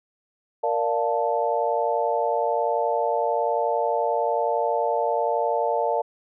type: chord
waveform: sine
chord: Bb major seventh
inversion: none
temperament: equal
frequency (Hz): 466.2 / 587.3 / 698.5 / 880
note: Bb4 / D5 / F5 / A5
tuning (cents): 0 / 0 / 0 / 0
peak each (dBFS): -26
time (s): 0.63-6.02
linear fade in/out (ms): 10
effects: none